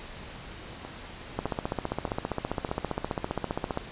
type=two click trains; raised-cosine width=1 ms; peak=-24 / -14 dBFS; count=4 / 37; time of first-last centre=0.85-2.69 / 1.39-3.774 s; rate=1.63 / 15.1 Hz; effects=pink hiss -43 dBFS RMS until 3.91 s + resampled to 8000 Hz